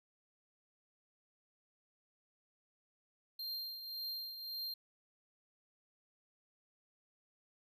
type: tone with tremolo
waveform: square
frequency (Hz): 4186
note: C8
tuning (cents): 0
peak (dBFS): -39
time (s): 3.39-4.74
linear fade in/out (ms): 5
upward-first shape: triangle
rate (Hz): 1.8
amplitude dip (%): 60
effects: none